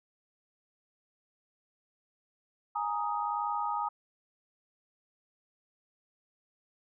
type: chord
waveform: sine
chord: Ab suspended second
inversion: none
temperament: equal with one note detuned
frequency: 830.6 / 932.3 / 1248.1 Hz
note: Ab5 / Bb5 / Eb6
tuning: 0 / 0 / +5 cents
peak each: -34 dBFS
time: 2.75-3.89 s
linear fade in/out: 10 ms
effects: none